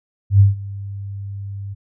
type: tone with ADSR envelope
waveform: sine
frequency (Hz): 99.4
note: G2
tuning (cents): +25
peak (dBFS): -5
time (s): 0.3-1.75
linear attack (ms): 99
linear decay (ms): 150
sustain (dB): -21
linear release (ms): 23
effects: none